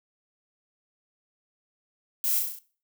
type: noise with echo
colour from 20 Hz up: violet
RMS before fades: -27 dBFS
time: 2.24-2.39 s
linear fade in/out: 0 ms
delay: 33 ms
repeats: 6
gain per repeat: -3 dB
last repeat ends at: 2.588 s
effects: noise-tail reverb RT60 0.4 s tail -18 dB re dry